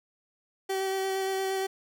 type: tone with vibrato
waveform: 30% pulse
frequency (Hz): 383.9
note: G4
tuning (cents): -36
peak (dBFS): -25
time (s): 0.69-1.67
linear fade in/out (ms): 10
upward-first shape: square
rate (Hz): 8.6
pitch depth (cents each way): 9
effects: none